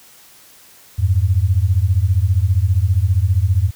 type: beating tone pair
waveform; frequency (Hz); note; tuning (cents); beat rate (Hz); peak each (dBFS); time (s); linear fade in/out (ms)
sine; 86 / 101; F2 / G#2; -26 / -48; 15; -15; 0.98-3.71; 20
effects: white hiss -46 dBFS RMS until 3.75 s